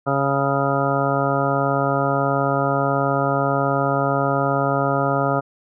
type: harmonic tone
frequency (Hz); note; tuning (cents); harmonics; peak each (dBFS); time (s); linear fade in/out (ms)
138.59; C#3; 0; 1 / 2 / 3 / 4 / 5 / 6 / 7 / 9 / 10; -24 / -26 / -27 / -24 / -24 / -30 / -29 / -25 / -29; 0.06-5.41; 20
effects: none